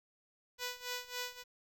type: tone with tremolo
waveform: 5% pulse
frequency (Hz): 493.9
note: B4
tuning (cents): 0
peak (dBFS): -25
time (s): 0.58-1.44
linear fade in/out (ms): 50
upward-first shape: sine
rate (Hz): 3.6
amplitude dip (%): 85
effects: 11-bit